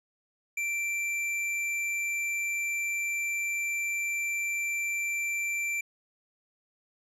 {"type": "tone with hard clipping", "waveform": "triangle", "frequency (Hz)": 2349, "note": "D7", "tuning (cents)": 0, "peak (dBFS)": -30, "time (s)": [0.57, 5.81], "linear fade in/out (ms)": 5, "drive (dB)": 15, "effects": ["low-pass 12000 Hz 12 dB/octave"]}